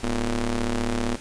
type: ring-modulated tone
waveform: sawtooth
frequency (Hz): 113.4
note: A#2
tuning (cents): -47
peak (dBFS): -16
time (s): 0.03-1.16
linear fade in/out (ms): 10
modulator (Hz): 131
effects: pink hiss -41 dBFS RMS until 1.2 s + resampled to 22050 Hz